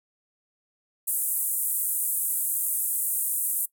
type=band-pass noise; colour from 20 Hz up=pink; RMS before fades=-27 dBFS; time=1.07-3.66 s; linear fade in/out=10 ms; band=8600 to 16000 Hz; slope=48 dB/octave; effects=noise-tail reverb RT60 0.1 s tail -21 dB re dry